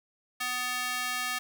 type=tone with high-pass filter; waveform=square; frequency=249.5 Hz; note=B3; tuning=18 cents sharp; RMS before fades=-32 dBFS; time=0.4-1.39 s; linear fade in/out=10 ms; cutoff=1500 Hz; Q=1.1; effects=none